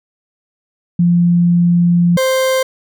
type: tone pair in turn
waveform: sine / 40% pulse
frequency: 173.5 / 523.2 Hz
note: F3 / C5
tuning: -11 / 0 cents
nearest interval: octave + perfect fifth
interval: 1911 cents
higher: second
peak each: -8 / -11 dBFS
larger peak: first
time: 0.99-2.17 / 2.17-2.63 s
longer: first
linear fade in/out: 5 ms
effects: none